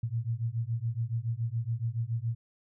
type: beating tone pair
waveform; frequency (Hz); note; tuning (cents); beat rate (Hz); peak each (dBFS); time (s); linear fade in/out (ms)
sine; 112.1 / 119.2; A2 / A#2; +33 / +39; 7.1; -32 / -32; 0.03-2.35; 5
effects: none